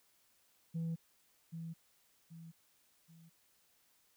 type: tone with echo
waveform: sine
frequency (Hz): 164.81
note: E3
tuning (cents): 0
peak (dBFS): -33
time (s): 0.74-0.96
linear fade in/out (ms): 20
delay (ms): 780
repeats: 3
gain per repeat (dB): -8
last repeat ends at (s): 3.3
effects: tanh soft clip ceiling -34 dBFS + white hiss -72 dBFS RMS until 4.16 s